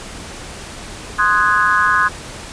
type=chord; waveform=sine; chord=Ab dominant seventh; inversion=first; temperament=equal; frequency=1046.5 / 1244.5 / 1480 / 1661.2 Hz; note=C6 / Eb6 / Gb6 / Ab6; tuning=0 / 0 / 0 / 0 cents; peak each=-17 dBFS; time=1.18-2.09 s; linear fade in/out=20 ms; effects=pink hiss -32 dBFS RMS until 2.52 s + resampled to 22050 Hz